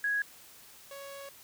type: tone pair in turn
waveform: sine / sawtooth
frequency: 1661.2 / 556.1 Hz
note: G#6 / C#5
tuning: 0 / +5 cents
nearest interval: octave + perfect fifth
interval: 1895 cents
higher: first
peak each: -27 / -39 dBFS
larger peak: first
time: 0.04-0.22 / 0.91-1.29 s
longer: second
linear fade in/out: 2 ms
effects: white hiss -54 dBFS RMS until 1.43 s